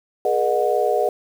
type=tone cluster; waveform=sine; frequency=418.1 / 480 / 609 / 730 Hz; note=G#4 / B4 / D#5 / F#5; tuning=+12 / -49 / -37 / -24 cents; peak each=-22 dBFS; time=0.25-1.09 s; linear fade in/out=2 ms; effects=7-bit